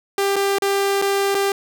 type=tone with dropouts; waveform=sawtooth; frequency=396.3 Hz; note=G4; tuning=19 cents sharp; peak=-13 dBFS; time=0.18-1.52 s; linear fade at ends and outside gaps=2 ms; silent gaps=0.359-0.364 / 0.585-0.621 / 1.017-1.022 / 1.346-1.35 s; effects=none